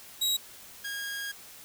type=tone pair in turn; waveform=sawtooth; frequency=3836 / 1632.5 Hz; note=A#7 / G#6; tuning=+49 / -30 cents; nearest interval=octave + minor third; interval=1479 cents; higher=first; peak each=-22 / -30 dBFS; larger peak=first; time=0.21-0.37 / 0.84-1.32 s; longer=second; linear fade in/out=10 ms; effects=white hiss -49 dBFS RMS until 1.64 s